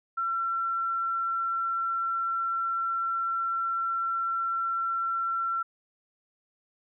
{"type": "tone", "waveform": "sine", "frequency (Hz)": 1354, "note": "E6", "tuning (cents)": 46, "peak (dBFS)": -26, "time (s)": [0.17, 5.63], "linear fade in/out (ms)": 10, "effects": []}